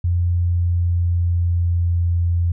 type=tone with pitch glide; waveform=sine; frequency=87.31 to 86.11 Hz; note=F2 to F2; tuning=0 to -24 cents; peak=-15 dBFS; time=0.04-2.52 s; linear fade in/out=5 ms; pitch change=-24 cents; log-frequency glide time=0.29-2.23 s; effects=none